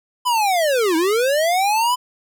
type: linear two-way sweep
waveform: square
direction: down then up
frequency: 1014 to 311.1 to 1014 Hz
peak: -16 dBFS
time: 0.25-1.96 s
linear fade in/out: 20 ms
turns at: 0.96 s
effects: none